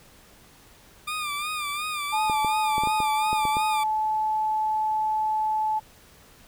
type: tone with vibrato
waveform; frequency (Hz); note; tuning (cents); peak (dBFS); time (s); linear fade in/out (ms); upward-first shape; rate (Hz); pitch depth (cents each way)
20% pulse; 1201; D6; +38; -23; 1.07-3.84; 10; sine; 2.8; 65
type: tone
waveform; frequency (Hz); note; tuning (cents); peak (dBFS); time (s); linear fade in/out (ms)
sine; 865; A5; -30; -22; 2.12-5.8; 20
type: clicks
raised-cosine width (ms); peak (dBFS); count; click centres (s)
2; -19; 9; 2.298 / 2.447 / 2.781 / 2.836 / 2.873 / 3.003 / 3.33 / 3.453 / 3.569
effects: pink hiss -53 dBFS RMS until 6.47 s